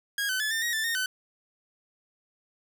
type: tone with pitch steps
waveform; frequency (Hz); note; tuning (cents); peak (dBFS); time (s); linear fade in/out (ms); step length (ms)
sawtooth; 1639 / 1519 / 1723 / 1800 / 1888 / 1766 / 1841 / 1514; G#6 / F#6 / A6 / A6 / A#6 / A6 / A#6 / F#6; -23 / +45 / -37 / +39 / +22 / +6 / -22 / +39; -23; 0.18-1.06; 2; 110
effects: none